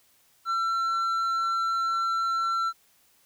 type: tone with tanh clipping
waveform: sine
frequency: 1349 Hz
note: E6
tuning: 40 cents sharp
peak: -25 dBFS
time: 0.45-2.73 s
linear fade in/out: 50 ms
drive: 6 dB
effects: white hiss -63 dBFS RMS until 3.25 s